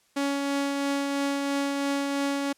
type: tone with tremolo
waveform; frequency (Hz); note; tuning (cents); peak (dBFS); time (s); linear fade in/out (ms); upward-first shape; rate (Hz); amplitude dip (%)
sawtooth; 280; C#4; +18; -20; 0.16-2.53; 10; triangle; 3; 30
effects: white hiss -65 dBFS RMS until 2.57 s + low-pass 10000 Hz 12 dB/octave